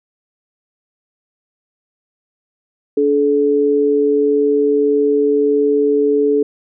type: tone pair together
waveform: sine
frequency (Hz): 288.9 / 430.5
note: D4 / A4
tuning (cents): -28 / -38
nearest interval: perfect fifth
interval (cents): 690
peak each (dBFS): -17 / -12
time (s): 2.97-6.43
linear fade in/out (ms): 5
effects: none